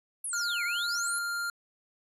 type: exponential two-way sweep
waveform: sine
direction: down then up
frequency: 11460 to 2025 to 11460 Hz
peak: -32 dBFS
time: 0.24-1.19 s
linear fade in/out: 5 ms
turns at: 0.64 s
type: tone with pitch glide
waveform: square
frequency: 1410 to 1398.6 Hz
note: F6 to F6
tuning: +16 to +2 cents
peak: -31 dBFS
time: 0.33-1.5 s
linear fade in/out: 2 ms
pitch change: -14 cents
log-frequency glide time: 0.69-1.08 s
effects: resampled to 32000 Hz